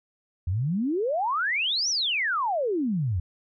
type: exponential two-way sweep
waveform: sine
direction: up then down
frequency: 81.6 to 6040 to 81.6 Hz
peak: -23 dBFS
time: 0.47-3.2 s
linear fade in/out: 5 ms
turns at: 1.89 s
effects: none